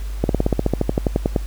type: slowing click train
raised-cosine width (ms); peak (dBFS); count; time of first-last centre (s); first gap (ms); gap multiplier
2; -3; 16; 0.24-1.362; 52; 1.05
effects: added 50 Hz sine -24 dBFS peak until 1.46 s + pink hiss -43 dBFS RMS until 1.46 s